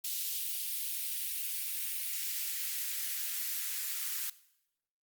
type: noise with high-pass filter sweep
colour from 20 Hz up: blue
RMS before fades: -36 dBFS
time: 0.04-4.3 s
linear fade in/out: 5 ms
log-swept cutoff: 3200 to 1500 Hz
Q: 1.5
effects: noise-tail reverb RT60 0.8 s tail -18 dB re dry + Opus 48 kbps